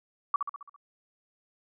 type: tone with echo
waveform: sine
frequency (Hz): 1144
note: D6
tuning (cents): -46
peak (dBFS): -21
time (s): 0.34-0.36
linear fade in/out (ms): 2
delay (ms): 67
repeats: 6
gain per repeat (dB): -5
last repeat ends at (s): 0.762
effects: none